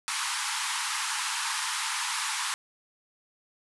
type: band-pass noise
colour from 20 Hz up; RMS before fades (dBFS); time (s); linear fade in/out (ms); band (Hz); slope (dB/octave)
pink; -31; 0.08-2.54; 0; 850 to 11000; 96
effects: none